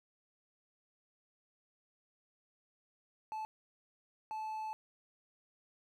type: tone bursts at uneven times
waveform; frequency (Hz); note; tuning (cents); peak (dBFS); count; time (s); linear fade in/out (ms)
triangle; 870; A5; -20; -36; 2; 3.32-3.45 / 4.31-4.73; 0
effects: none